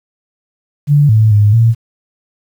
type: tone with pitch steps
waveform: sine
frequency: 145.4 / 109.3 / 104 / 114.5 Hz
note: D3 / A2 / G#2 / A#2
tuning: -17 / -11 / +3 / -31 cents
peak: -5 dBFS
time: 0.87-1.75 s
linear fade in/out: 50 ms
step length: 220 ms
effects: 7-bit